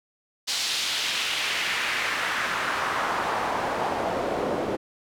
pink noise with band-pass filter sweep, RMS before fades -27 dBFS, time 0.47-4.77 s, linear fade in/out 20 ms, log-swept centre 4600 to 440 Hz, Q 1.5, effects none

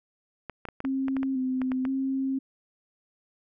clicks, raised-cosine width 0.5 ms, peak -21 dBFS, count 11, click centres 0.497 / 0.653 / 0.687 / 0.804 / 0.85 / 1.083 / 1.167 / 1.231 / 1.617 / 1.718 / 1.852 s
sine tone with vibrato, 262.7 Hz, C4, 7 cents sharp, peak -25 dBFS, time 0.84-2.39 s, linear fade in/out 10 ms, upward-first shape square, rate 0.97 Hz, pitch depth 30 cents each way
effects none

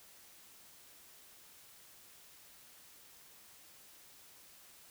silence, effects white hiss -59 dBFS RMS until 4.9 s

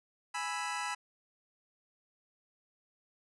25% pulse chord, E major, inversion first, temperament equal, 830.6 / 987.8 / 1318.5 Hz, G#5 / B5 / E6, 0 / 0 / 0 cents, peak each -36 / -34 / -36 dBFS, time 0.34-0.95 s, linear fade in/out 10 ms, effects resampled to 24000 Hz

